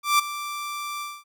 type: tone with ADSR envelope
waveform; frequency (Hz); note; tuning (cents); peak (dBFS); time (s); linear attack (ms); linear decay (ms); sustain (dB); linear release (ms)
sawtooth; 1174.7; D6; 0; -11; 0.03-1.24; 160; 11; -15; 230
effects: none